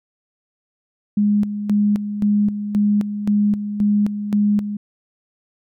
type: tone with tremolo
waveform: sine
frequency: 206.7 Hz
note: G#3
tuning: 8 cents flat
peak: -13 dBFS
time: 1.17-4.77 s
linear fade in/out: 5 ms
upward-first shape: square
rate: 1.9 Hz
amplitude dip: 65%
effects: none